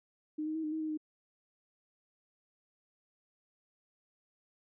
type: tone with pitch steps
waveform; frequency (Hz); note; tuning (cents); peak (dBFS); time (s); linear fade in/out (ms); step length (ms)
sine; 306.3 / 311.7 / 319.8 / 305.9 / 316.7 / 312.1 / 308; D#4 / D#4 / D#4 / D#4 / D#4 / D#4 / D#4; -27 / +3 / +48 / -29 / +31 / +5 / -17; -33; 0.38-0.975; 10; 85
effects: none